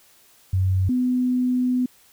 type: tone pair in turn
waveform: sine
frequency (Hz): 94 / 250.9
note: F#2 / B3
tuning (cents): +28 / +28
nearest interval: octave + perfect fourth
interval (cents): 1700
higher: second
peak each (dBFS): -17 / -18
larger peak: first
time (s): 0.53-0.89 / 0.89-1.86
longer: second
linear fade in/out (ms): 5
effects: white hiss -55 dBFS RMS until 2.12 s